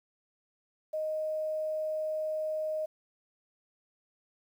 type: tone with quantisation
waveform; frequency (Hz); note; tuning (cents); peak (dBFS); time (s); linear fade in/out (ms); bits
sine; 622.3; D#5; 0; -30; 0.93-2.86; 10; 10
effects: none

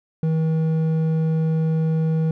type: tone with hard clipping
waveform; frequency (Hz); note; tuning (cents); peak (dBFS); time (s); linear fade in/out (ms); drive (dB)
sine; 160; D#3; +49; -19; 0.23-2.31; 2; 6
effects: none

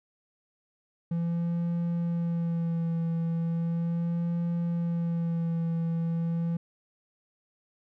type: tone with vibrato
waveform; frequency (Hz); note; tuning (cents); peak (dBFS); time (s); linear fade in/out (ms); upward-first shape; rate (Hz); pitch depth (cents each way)
triangle; 168.4; E3; +37; -24; 1.11-6.57; 5; sine; 0.37; 25
effects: none

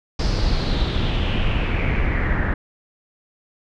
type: noise with low-pass filter sweep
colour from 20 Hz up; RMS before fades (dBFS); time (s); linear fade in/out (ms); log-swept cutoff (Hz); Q
brown; -20; 0.19-2.54; 5; 5200 to 1700; 4.9
effects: none

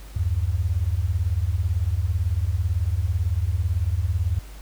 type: beating tone pair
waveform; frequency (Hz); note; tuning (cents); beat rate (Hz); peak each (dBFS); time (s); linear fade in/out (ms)
sine; 78 / 96; D#2 / G2; +5 / -36; 18; -23; 0.16-4.39; 5
effects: added 50 Hz sine -38 dBFS peak until 4.61 s + pink hiss -48 dBFS RMS until 4.61 s

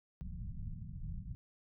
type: low-pass noise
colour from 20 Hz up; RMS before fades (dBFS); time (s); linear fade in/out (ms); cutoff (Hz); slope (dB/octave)
pink; -43; 0.21-1.35; 0; 190; 48
effects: none

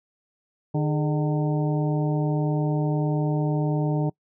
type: harmonic tone with a mistuned harmonic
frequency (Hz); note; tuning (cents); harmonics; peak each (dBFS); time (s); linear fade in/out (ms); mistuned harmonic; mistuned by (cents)
151.2; D#3; -49; 1 / 2 / 3 / 4 / 5 / 6; -22 / -28 / -32 / -34 / -36 / -38; 0.74-4.1; 10; 3; -130
effects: noise-tail reverb RT60 0.1 s tail -25 dB re dry

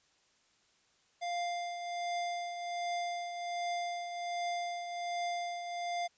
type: tone with tremolo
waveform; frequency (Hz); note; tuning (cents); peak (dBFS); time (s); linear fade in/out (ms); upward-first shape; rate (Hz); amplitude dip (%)
square; 698.5; F5; 0; -33; 1.21-6.08; 20; triangle; 1.3; 55
effects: white hiss -70 dBFS RMS until 6.17 s + resampled to 16000 Hz

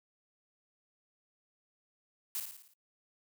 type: noise with echo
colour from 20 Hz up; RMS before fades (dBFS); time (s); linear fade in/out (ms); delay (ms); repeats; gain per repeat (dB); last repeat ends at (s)
blue; -36; 2.35-2.4; 0; 56; 6; -5; 2.736
effects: noise-tail reverb RT60 0.1 s tail -25 dB re dry

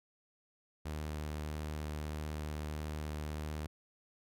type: tone with vibrato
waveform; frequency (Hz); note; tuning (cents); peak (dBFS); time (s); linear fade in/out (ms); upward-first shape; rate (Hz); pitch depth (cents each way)
sawtooth; 76; D#2; -40; -34; 0.85-3.67; 10; sine; 1.6; 8
effects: none

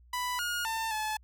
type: tone with pitch steps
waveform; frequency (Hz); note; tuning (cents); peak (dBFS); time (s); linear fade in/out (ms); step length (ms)
sawtooth; 991 / 1432 / 896 / 862; B5 / F6 / A5 / A5; +6 / +43 / +31 / -36; -27; 0.13-1.17; 5; 260
effects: added 60 Hz sine -55 dBFS peak until 1.23 s

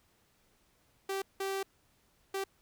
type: tone bursts at uneven times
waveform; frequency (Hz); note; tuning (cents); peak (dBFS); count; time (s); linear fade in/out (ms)
sawtooth; 388.9; G4; -14; -29; 3; 1.09-1.22 / 1.4-1.63 / 2.34-2.44; 5
effects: pink hiss -70 dBFS RMS until 2.61 s

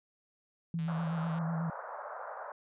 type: tone with vibrato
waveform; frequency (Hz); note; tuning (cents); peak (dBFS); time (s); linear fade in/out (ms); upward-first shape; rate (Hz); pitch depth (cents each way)
sine; 164.81; E3; 0; -31; 0.74-1.7; 2; square; 8.1; 29
type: click train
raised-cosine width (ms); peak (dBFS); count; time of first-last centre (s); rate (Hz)
0.2; -35; 89; 0.79-1.385; 148
type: band-pass noise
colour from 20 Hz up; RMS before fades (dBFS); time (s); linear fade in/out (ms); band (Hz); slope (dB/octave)
pink; -43; 0.88-2.52; 2; 540 to 1500; 48
effects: resampled to 8000 Hz

